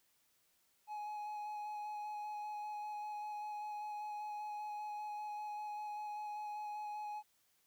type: tone with vibrato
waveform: triangle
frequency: 840 Hz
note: G#5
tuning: 19 cents sharp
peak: -39 dBFS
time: 0.87-7.23 s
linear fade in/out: 50 ms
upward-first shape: square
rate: 5.1 Hz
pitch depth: 10 cents each way
effects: white hiss -75 dBFS RMS until 7.66 s